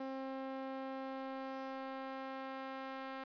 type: tone with band-pass filter sweep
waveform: sawtooth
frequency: 266.2 Hz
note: C4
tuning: 30 cents sharp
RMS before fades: -44 dBFS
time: 0-3.24 s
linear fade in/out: 5 ms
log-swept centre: 570 to 1200 Hz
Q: 0.78
effects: resampled to 11025 Hz + 11-bit